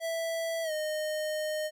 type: tone with pitch glide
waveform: square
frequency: 659.3 to 615.1 Hz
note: E5 to D#5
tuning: 0 to -20 cents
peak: -31 dBFS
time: 0-1.71 s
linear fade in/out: 50 ms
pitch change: -120 cents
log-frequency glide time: 0.63-0.72 s
effects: none